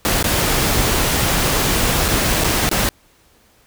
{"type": "noise with dropouts", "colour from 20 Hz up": "pink", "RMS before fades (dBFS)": -17, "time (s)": [0.05, 2.89], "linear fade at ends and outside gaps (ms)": 0, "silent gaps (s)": [[0.227, 0.242], [2.081, 2.086], [2.438, 2.443], [2.691, 2.714]], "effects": ["pink hiss -54 dBFS RMS until 3.66 s"]}